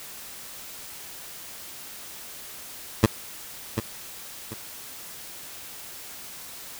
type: tone with echo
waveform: 15% pulse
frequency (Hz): 110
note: A2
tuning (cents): 0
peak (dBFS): -6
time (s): 3.03-3.06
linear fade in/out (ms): 5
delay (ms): 740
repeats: 2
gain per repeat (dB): -10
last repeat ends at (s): 4.54
effects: white hiss -41 dBFS RMS until 6.79 s